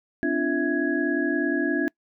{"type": "tone cluster", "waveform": "sine", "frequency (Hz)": [255.5, 292.6, 343.7, 658, 1666], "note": ["C4", "D4", "F4", "E5", "G#6"], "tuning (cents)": [-41, -6, -28, -3, 5], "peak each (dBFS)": [-29, -25, -27, -33, -28], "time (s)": [0.23, 1.88], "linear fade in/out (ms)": 0, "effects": ["noise-tail reverb RT60 0.1 s tail -26 dB re dry"]}